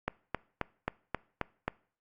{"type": "click train", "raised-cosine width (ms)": 0.5, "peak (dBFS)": -15, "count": 7, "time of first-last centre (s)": [0.08, 1.68], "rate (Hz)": 3.75, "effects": ["noise-tail reverb RT60 0.5 s tail -23 dB re dry", "Opus 48 kbps"]}